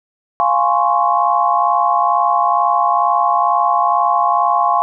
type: chord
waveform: sine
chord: Db major seventh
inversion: first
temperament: equal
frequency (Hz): 698.5 / 830.6 / 1046.5 / 1108.7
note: F5 / Ab5 / C6 / Db6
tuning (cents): 0 / 0 / 0 / 0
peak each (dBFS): -17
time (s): 0.4-4.82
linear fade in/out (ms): 0
effects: none